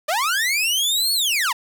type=linear two-way sweep; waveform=sawtooth; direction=up then down; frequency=568 to 4435 to 846 Hz; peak=-15 dBFS; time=0.08-1.53 s; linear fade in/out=10 ms; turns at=1.13 s; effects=8-bit